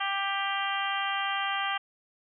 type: harmonic tone with a mistuned harmonic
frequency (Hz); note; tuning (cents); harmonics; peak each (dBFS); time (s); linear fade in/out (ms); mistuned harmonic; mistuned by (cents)
394.3; G4; +10; 2 / 3 / 4 / 5 / 6 / 7 / 8; -33 / -33 / -35 / -36 / -40 / -37 / -36; 0-1.78; 10; 7; +16
effects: none